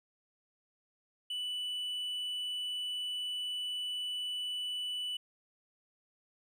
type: tone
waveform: triangle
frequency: 2972 Hz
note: F#7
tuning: 7 cents sharp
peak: -33 dBFS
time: 1.3-5.17 s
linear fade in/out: 5 ms
effects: none